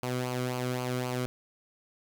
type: tone with flanger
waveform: sawtooth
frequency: 125.6 Hz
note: B2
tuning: 30 cents sharp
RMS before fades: -32 dBFS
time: 0.03-1.26 s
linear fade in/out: 0 ms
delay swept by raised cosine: 0.54 to 1.16 ms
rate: 3.8 Hz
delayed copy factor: -0.6
effects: none